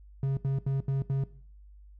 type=tone bursts; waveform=triangle; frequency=136.1 Hz; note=C#3; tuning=31 cents flat; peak=-23 dBFS; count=5; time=0.23-1.238 s; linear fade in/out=2 ms; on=140 ms; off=77 ms; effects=noise-tail reverb RT60 0.5 s tail -17 dB re dry + added 50 Hz sine -49 dBFS peak until 1.99 s